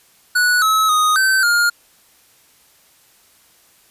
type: tone with pitch steps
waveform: square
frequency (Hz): 1472 / 1290 / 1245 / 1542 / 1415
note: F#6 / E6 / D#6 / G6 / F6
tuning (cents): -9 / -38 / +1 / -29 / +22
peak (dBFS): -13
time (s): 0.35-1.7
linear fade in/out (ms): 10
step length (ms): 270
effects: white hiss -53 dBFS RMS until 3.9 s + resampled to 32000 Hz